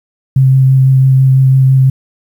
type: tone with vibrato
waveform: sine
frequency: 132.5 Hz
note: C3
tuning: 22 cents sharp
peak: -4 dBFS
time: 0.36-1.9 s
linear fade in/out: 5 ms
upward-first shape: sine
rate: 6 Hz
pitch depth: 12 cents each way
effects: 7-bit